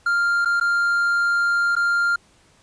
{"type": "tone with dropouts", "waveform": "triangle", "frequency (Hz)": 1396.9, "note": "F6", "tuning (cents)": 0, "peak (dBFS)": -15, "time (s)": [0.06, 2.16], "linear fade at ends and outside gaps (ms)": 5, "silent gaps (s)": [[0.449, 0.456], [0.6, 0.61], [1.754, 1.764]], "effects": ["pink hiss -56 dBFS RMS until 2.62 s", "resampled to 22050 Hz"]}